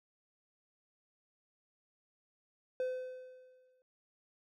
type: tone with exponential decay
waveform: triangle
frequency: 510 Hz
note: C5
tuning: 44 cents flat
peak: -29 dBFS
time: 2.8-3.82 s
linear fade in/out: 1 ms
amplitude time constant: 220 ms
effects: none